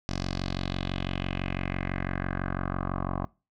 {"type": "tone with low-pass filter sweep", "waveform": "10% pulse", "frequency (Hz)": 46, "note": "F#1", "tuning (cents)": -9, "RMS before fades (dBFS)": -31, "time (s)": [0.09, 3.25], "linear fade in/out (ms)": 0, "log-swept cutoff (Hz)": [5400, 1000], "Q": 3.1, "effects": ["noise-tail reverb RT60 0.3 s tail -23 dB re dry"]}